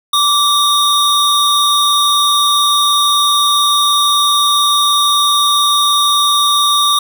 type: tone pair together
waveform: square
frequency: 1164 / 3719 Hz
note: D6 / A#7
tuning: -16 / -5 cents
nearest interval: octave + minor sixth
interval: 2011 cents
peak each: -13 dBFS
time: 0.13-6.99 s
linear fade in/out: 5 ms
effects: none